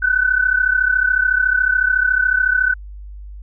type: tone pair together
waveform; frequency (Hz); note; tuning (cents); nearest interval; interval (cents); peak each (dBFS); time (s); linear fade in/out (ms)
sine; 1488 / 1521.9; F#6 / F#6; +9 / +48; unison; 39; -16; 0.02-2.74; 10
effects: added 50 Hz sine -31 dBFS peak until 3.42 s